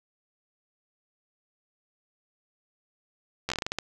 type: slowing click train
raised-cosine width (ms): 0.2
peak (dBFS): -12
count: 10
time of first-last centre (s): 3.49-3.787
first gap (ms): 12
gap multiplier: 1.24
effects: none